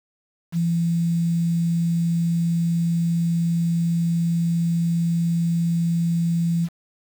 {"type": "tone with quantisation", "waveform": "sine", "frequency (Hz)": 168.6, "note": "E3", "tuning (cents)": 39, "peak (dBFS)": -18, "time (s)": [0.52, 6.69], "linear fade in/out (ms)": 50, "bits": 7, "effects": []}